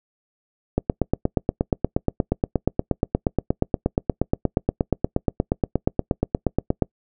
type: click train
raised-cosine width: 2 ms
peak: -5 dBFS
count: 52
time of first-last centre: 0.78-6.823 s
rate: 8.44 Hz
effects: noise-tail reverb RT60 0.1 s tail -25 dB re dry